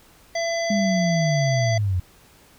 harmonic tone, 671 Hz, E5, 31 cents sharp, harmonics 1 / 3 / 5 / 7 / 9, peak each -23 / -29 / -38 / -34 / -35 dBFS, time 0.35-1.78 s, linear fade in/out 5 ms
sine linear sweep, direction down, 207.6 to 87.31 Hz, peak -19 dBFS, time 0.7-2 s, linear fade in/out 5 ms
effects pink hiss -53 dBFS RMS until 2.58 s

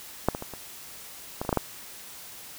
clicks, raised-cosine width 1 ms, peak -6 / -17 / -21 / -24 / -15 / -24 / -11 / -9 / -8 dBFS, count 9, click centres 0.286 / 0.349 / 0.424 / 0.537 / 1.415 / 1.45 / 1.492 / 1.528 / 1.573 s, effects white hiss -44 dBFS RMS until 2.58 s

